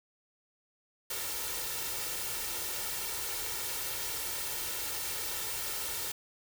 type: noise with comb filter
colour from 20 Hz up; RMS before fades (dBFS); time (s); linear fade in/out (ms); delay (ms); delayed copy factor
white; -36; 1.1-6.12; 5; 2.2; +0.6
effects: none